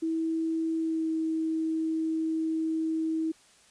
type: tone with pitch glide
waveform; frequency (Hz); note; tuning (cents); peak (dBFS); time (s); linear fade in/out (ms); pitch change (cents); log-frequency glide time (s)
sine; 324.4 to 320.5; E4 to E4; -28 to -49; -26; 0.02-3.32; 10; -21; 0.78-1.08
effects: white hiss -59 dBFS RMS until 3.7 s + resampled to 22050 Hz